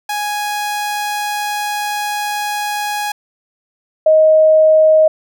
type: tone pair in turn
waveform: sawtooth / sine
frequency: 830.6 / 627.2 Hz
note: G#5 / D#5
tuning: 0 / +14 cents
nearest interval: perfect fourth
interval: 486 cents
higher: first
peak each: -14 / -6 dBFS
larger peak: second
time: 0.09-3.12 / 4.06-5.08 s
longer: first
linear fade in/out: 5 ms
effects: none